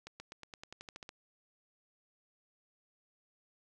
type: accelerating click train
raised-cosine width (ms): 0.2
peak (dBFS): -29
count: 12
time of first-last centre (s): 0.07-1.091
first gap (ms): 130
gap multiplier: 0.93
effects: none